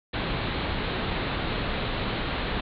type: low-pass noise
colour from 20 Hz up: pink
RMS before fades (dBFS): -29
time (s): 0.13-2.61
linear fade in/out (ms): 10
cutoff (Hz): 4200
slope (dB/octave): 96
effects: none